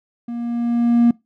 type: tone with level ramp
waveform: triangle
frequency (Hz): 236.5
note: A#3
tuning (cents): +25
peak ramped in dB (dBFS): -23 to -6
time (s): 0.28-1.11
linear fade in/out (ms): 5
effects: noise-tail reverb RT60 0.2 s tail -24 dB re dry + tanh soft clip ceiling -4 dBFS